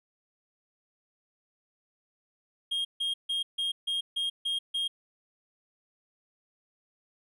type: tone bursts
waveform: triangle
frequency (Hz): 3238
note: G#7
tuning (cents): -45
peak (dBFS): -26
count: 8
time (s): 2.71-4.88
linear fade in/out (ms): 10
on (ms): 140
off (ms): 150
effects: none